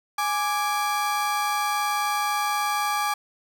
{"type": "tone pair together", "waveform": "35% pulse", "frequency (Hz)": [830.6, 1174.6], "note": ["G#5", "D6"], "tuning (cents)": [0, 0], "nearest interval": "tritone", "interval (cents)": 600, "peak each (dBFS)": [-24, -24], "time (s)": [0.18, 3.14], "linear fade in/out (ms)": 5, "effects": []}